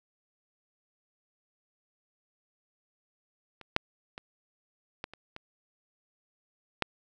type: clicks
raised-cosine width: 0.3 ms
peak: -30 / -7 / -24 / -19 / -29 / -25 / -10 dBFS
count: 7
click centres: 3.613 / 3.764 / 4.179 / 5.041 / 5.136 / 5.364 / 6.823 s
effects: none